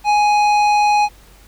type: tone with tanh clipping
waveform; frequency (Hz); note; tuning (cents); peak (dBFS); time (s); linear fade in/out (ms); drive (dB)
triangle; 833; G#5; +5; -13; 0.04-1.09; 50; 17
effects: added 48 Hz sine -45 dBFS peak until 1.47 s + pink hiss -48 dBFS RMS until 1.47 s